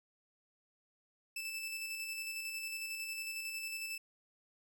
sawtooth tone with tremolo, 2637 Hz, E7, in tune, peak -35 dBFS, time 1.36-3.98 s, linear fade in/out 5 ms, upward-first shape square, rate 11 Hz, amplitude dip 30%, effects none

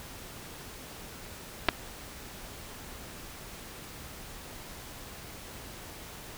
clicks, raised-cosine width 0.3 ms, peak -6 dBFS, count 2, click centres 1.686 / 1.689 s, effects pink hiss -45 dBFS RMS until 6.37 s

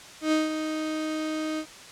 35% pulse tone with ADSR envelope, 311.7 Hz, D#4, 3 cents sharp, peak -18 dBFS, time 0.21-1.66 s, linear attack 110 ms, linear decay 170 ms, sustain -8 dB, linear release 74 ms, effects white hiss -45 dBFS RMS until 1.91 s + low-pass 7000 Hz 12 dB/octave

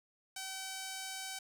5% pulse tone, 765 Hz, G5, 42 cents flat, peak -29 dBFS, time 0.36-1.39 s, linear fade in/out 5 ms, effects 10-bit

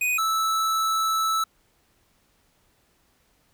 square tone pair in turn, 2489 / 1312.4 Hz, D#7 / E6, 0 / -8 cents, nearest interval major seventh, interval 1108 cents, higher first, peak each -22 dBFS, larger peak neither, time 0.01-0.18 / 0.18-1.44 s, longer second, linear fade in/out 5 ms, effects pink hiss -65 dBFS RMS until 3.53 s

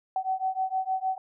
sine beating tone pair, 754 / 760.5 Hz, F#5 / F#5, +32 / +47 cents, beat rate 6.5 Hz, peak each -29 dBFS, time 0.16-1.18 s, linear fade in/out 2 ms, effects none

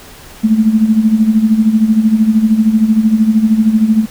sine tone with tremolo, 219 Hz, A3, 8 cents flat, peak -4 dBFS, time 0.43-4.06 s, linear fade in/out 20 ms, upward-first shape sine, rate 13 Hz, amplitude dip 70%, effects pink hiss -36 dBFS RMS until 4.1 s

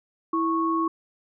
sine tone pair together, 328.3 / 1103.1 Hz, E4 / C#6, -7 / -9 cents, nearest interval octave + major sixth, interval 2098 cents, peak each -24 dBFS, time 0.33-0.88 s, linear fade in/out 5 ms, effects none

